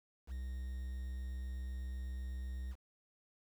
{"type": "tone with quantisation", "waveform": "triangle", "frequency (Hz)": 64, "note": "C2", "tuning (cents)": -38, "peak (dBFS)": -37, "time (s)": [0.27, 2.76], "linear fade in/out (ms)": 50, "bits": 10, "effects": []}